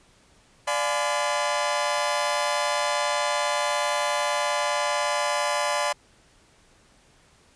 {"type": "chord", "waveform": "sawtooth", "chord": "D diminished seventh", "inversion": "none", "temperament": "just", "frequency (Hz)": [587.3, 704.8, 845.8, 1014.9], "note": ["D5", "F5", "Ab5", "Cb6"], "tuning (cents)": [0, 16, 31, 47], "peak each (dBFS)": [-23, -28, -26, -24], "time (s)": [0.67, 5.93], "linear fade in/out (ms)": 10, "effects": ["pink hiss -58 dBFS RMS until 7.55 s", "resampled to 22050 Hz"]}